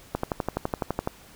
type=click train; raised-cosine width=1 ms; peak=-11 dBFS; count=12; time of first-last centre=0.15-1.074 s; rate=11.9 Hz; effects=pink hiss -51 dBFS RMS until 1.35 s